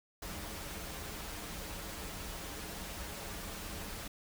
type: noise with comb filter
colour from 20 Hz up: pink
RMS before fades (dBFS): -43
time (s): 0.22-4.08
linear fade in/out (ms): 5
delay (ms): 8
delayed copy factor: -0.55
effects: none